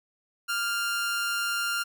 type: tone with amplitude modulation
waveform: sawtooth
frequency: 1396.9 Hz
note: F6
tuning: in tune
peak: -21 dBFS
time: 0.48-1.84 s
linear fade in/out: 20 ms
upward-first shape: sine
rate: 211 Hz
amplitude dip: 40%
effects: none